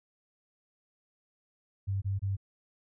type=tone bursts; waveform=sine; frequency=98 Hz; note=G2; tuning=in tune; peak=-28 dBFS; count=3; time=1.87-2.368 s; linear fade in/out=20 ms; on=150 ms; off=24 ms; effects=none